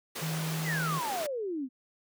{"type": "high-pass noise", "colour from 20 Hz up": "pink", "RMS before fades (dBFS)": -38, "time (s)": [0.15, 1.27], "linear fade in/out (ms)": 10, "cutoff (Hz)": 320, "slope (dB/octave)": 12}
{"type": "tone", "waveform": "sine", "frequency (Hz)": 159.5, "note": "D#3", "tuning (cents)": 43, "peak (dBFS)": -31, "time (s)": [0.21, 1], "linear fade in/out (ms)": 20}
{"type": "exponential sweep", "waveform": "sine", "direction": "down", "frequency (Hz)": [2132, 244.9], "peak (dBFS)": -31, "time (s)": [0.64, 1.69], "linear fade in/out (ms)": 50}
{"effects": []}